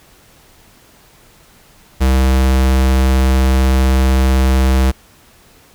square tone, 65.41 Hz, C2, in tune, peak -10 dBFS, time 2-4.92 s, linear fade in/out 20 ms, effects pink hiss -47 dBFS RMS until 5.74 s

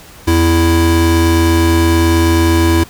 square tone pair together, 84 / 331 Hz, E2 / E4, +33 / +7 cents, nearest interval 2 octaves, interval 2374 cents, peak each -12 dBFS, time 0.27-2.84 s, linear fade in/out 10 ms, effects pink hiss -38 dBFS RMS until 2.89 s

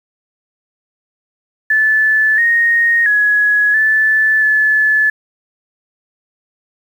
sine tone with pitch steps, 1742 / 1862 / 1681 / 1747 / 1728 Hz, A6 / A#6 / G#6 / A6 / A6, -18 / -2 / +20 / -13 / -32 cents, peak -9 dBFS, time 1.7-5.1 s, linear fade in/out 5 ms, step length 680 ms, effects 7-bit

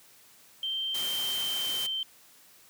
sine tone with pitch glide, 3136 to 3114 Hz, G7 to G7, 0 to -12 cents, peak -29 dBFS, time 0.63-2.03 s, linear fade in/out 2 ms, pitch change -12 cents, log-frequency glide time 1.14-1.68 s
white noise, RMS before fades -37 dBFS, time 0.94-1.87 s, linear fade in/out 10 ms
effects white hiss -57 dBFS RMS until 2.69 s + high-pass 80 Hz 12 dB/octave

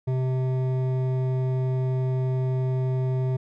sine tone with hard clipping, 129.4 Hz, C3, 19 cents flat, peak -24 dBFS, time 0.07-3.37 s, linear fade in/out 10 ms, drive 11 dB, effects none

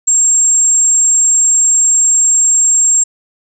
sine tone, 7510 Hz, A#8, 12 cents sharp, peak -7 dBFS, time 0.07-3.04 s, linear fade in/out 10 ms, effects none

